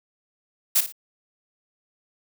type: noise with echo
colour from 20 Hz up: blue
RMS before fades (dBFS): -18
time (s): 0.75-0.81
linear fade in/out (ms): 10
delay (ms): 57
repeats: 2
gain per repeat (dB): -11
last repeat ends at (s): 0.924
effects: none